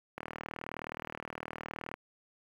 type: click train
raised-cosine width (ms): 0.5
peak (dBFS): -23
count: 70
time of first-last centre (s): 0.18-1.94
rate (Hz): 39.2
effects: high-pass 100 Hz 12 dB/octave + 9-bit